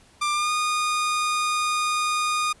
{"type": "tone with pitch glide", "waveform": "sawtooth", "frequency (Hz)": [1188, 1226.3], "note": ["D6", "D#6"], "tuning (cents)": [20, -26], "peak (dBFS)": -18, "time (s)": [0.21, 2.53], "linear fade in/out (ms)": 10, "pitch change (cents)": 54, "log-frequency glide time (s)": [0.33, 0.51], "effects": ["pink hiss -55 dBFS RMS until 2.6 s", "resampled to 24000 Hz"]}